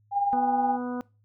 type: tone with tremolo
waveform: sine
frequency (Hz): 806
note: G5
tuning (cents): +48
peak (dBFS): -20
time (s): 0.11-0.78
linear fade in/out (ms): 50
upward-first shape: sine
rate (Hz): 19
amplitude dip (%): 50
type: harmonic tone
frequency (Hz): 246.9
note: B3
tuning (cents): 0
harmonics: 1 / 2 / 3 / 4 / 5 / 6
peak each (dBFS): -30 / -36 / -40 / -42 / -44 / -46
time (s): 0.33-1.01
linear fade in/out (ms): 0
effects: noise-tail reverb RT60 0.3 s tail -23 dB re dry + added 105 Hz sine -61 dBFS peak until 1.24 s